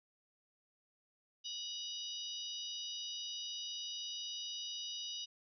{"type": "harmonic tone with a mistuned harmonic", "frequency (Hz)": 977, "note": "B5", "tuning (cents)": -19, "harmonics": [3, 4, 5, 6], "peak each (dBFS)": [-44, -46, -48, -50], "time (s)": [1.44, 5.26], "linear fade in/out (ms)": 20, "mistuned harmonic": 4, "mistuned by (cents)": -62, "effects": []}